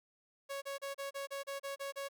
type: tone bursts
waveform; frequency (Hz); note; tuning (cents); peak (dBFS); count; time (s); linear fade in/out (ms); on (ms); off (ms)
sawtooth; 554.4; C#5; 0; -35; 10; 0.49-2.087; 20; 130; 33
effects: none